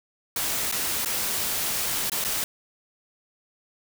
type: noise with dropouts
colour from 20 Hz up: white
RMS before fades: -27 dBFS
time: 0.36-2.44 s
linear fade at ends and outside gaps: 2 ms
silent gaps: 0.715-0.723 / 1.049-1.058 / 2.098-2.118 / 2.241-2.247 s
effects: none